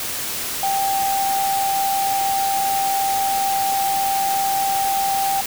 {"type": "tone in noise", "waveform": "sine", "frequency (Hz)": 784, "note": "G5", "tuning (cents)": 0, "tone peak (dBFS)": -18, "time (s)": [0.63, 5.41], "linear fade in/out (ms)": 2, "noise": "white", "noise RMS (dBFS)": -26, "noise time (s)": [0, 5.46], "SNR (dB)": 5, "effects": []}